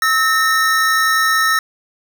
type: tone pair together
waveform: square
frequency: 1297.7 / 1829 Hz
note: E6 / A#6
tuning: -28 / -33 cents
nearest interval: tritone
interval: 595 cents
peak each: -16 dBFS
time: 0.02-1.59 s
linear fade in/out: 2 ms
effects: none